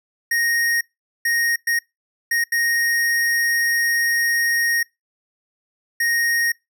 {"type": "tone bursts at uneven times", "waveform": "square", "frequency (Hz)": 1864.7, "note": "A#6", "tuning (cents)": 0, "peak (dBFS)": -18, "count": 6, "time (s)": [[0.31, 0.81], [1.25, 1.56], [1.67, 1.79], [2.31, 2.44], [2.52, 4.83], [6, 6.52]], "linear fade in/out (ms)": 5, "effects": ["noise-tail reverb RT60 0.2 s tail -24 dB re dry"]}